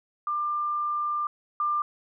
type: tone pair in turn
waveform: sine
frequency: 1193 / 1193 Hz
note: D6 / D6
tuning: +27 / +27 cents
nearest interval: unison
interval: 0 cents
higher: neither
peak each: -25 / -23 dBFS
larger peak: second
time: 0.27-1.27 / 1.6-1.82 s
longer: first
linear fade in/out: 2 ms
effects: none